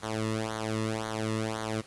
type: tone with flanger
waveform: sawtooth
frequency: 110 Hz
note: A2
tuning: in tune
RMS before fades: -32 dBFS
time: 0.02-1.82 s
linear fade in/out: 20 ms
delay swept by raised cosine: 0.38 to 1.32 ms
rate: 1.9 Hz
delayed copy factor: -1
effects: pink hiss -52 dBFS RMS until 1.86 s + resampled to 24000 Hz